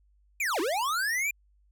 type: linear two-way sweep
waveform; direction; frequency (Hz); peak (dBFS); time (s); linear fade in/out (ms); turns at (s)
square; down then up; 2500 to 296.5 to 2430; -27; 0.4-1.31; 5; 0.6
effects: added 50 Hz sine -61 dBFS peak until 1.71 s